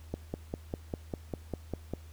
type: click train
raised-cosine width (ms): 2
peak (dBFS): -20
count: 10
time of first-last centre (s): 0.14-1.936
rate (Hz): 5.01
effects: added 79 Hz sine -47 dBFS peak until 2.12 s + pink hiss -60 dBFS RMS until 2.12 s